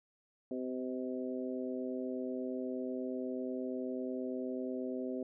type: harmonic tone with a mistuned harmonic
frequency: 128.3 Hz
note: C3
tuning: 34 cents flat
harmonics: 2 / 3 / 4 / 5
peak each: -38 / -41 / -43 / -46 dBFS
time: 0.51-5.23 s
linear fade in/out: 2 ms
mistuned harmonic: 5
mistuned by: -22 cents
effects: none